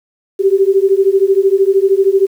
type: beating tone pair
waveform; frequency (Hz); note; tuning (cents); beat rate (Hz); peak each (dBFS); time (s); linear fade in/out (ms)
sine; 382.8 / 395.8; G4 / G4; -41 / +17; 13; -11; 0.39-2.27; 20
effects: 7-bit